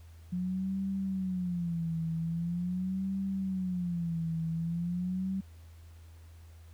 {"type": "tone with vibrato", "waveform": "sine", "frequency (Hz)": 177.7, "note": "F3", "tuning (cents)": 30, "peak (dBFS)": -30, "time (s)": [0.32, 5.41], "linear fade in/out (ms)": 10, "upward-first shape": "sine", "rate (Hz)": 0.43, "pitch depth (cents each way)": 150, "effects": ["added 82 Hz sine -49 dBFS peak until 6.73 s", "pink hiss -64 dBFS RMS until 6.73 s"]}